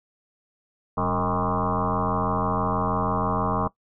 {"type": "tone with frequency modulation", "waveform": "sine", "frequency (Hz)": 630, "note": "D#5", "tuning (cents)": 21, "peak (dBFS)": -21, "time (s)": [0.97, 3.68], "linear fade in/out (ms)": 10, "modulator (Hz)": 86.2, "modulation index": 6.7, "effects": ["noise-tail reverb RT60 0.1 s tail -19 dB re dry"]}